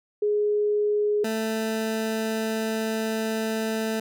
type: tone pair in turn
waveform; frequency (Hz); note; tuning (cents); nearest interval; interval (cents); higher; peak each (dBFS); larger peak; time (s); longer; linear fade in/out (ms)
sine / 20% pulse; 417.1 / 221; G#4 / A3; +7 / +8; major seventh; 1099; first; -20; neither; 0.22-1.24 / 1.24-4; second; 5
effects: none